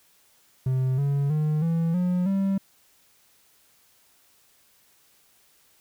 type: tone with pitch steps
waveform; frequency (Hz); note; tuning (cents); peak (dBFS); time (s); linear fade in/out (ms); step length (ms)
triangle; 130 / 140.95 / 152.82 / 165.69 / 179.65 / 194.78; C3 / C#3 / D#3 / E3 / F3 / G3; -11 / +29 / -31 / +9 / +49 / -11; -19; 0.66-2.58; 5; 320
effects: white hiss -61 dBFS RMS until 5.8 s